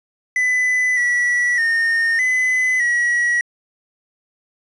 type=tone with pitch steps; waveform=triangle; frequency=2002 / 1945 / 1835 / 2016 / 1919 Hz; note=B6 / B6 / A#6 / B6 / A#6; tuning=+23 / -27 / -28 / +35 / +50 cents; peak=-13 dBFS; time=0.36-3.41 s; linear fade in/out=2 ms; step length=610 ms; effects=resampled to 24000 Hz + 7-bit